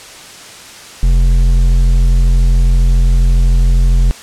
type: tone with hard clipping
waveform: triangle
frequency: 43.65 Hz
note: F1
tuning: in tune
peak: -8 dBFS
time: 1.03-4.11 s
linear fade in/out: 0 ms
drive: 11 dB
effects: white hiss -33 dBFS RMS until 4.22 s + low-pass 8000 Hz 12 dB/octave